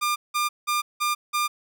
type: tone bursts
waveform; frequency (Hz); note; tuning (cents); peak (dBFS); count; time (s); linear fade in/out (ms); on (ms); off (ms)
sawtooth; 1200; D6; +37; -18; 5; 0.01-1.48; 20; 150; 180
effects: none